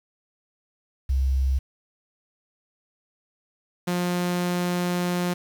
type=tone pair in turn; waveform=sine / sawtooth; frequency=66.4 / 177.27 Hz; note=C2 / F3; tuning=+26 / +26 cents; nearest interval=octave + perfect fourth; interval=1700 cents; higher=second; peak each=-19 dBFS; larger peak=neither; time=1.09-1.59 / 3.87-5.34 s; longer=second; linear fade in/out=10 ms; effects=8-bit